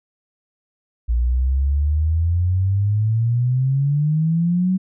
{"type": "exponential sweep", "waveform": "sine", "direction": "up", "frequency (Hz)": [57.4, 189.8], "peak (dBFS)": -15, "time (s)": [1.08, 4.78], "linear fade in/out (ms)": 20, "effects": []}